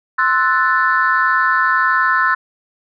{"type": "chord", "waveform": "sine", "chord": "F# half-diminished seventh", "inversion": "second", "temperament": "equal", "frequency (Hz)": [1046.5, 1318.5, 1480, 1760], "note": ["C6", "E6", "F#6", "A6"], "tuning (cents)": [0, 0, 0, 0], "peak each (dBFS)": -17, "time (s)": [0.18, 2.35], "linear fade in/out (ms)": 10, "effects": ["tanh soft clip ceiling -3 dBFS"]}